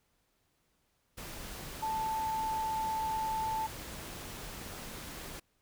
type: tone in noise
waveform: sine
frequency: 880 Hz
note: A5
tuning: in tune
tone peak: -31 dBFS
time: 1.82-3.67 s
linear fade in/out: 10 ms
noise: pink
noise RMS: -44 dBFS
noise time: 1.17-5.4 s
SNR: +10 dB
effects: pink hiss -75 dBFS RMS until 5.61 s